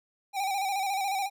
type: tone with vibrato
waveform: square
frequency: 784 Hz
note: G5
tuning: in tune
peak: -28 dBFS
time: 0.33-1.3 s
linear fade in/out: 50 ms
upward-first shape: square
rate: 14 Hz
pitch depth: 48 cents each way
effects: none